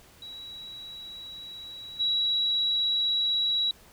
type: tone with level steps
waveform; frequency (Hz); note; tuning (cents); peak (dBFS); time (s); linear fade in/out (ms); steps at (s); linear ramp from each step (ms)
sine; 3892; B7; -26; -39 / -23; 0.22-3.71; 2; 1.99; 20
effects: pink hiss -55 dBFS RMS until 3.92 s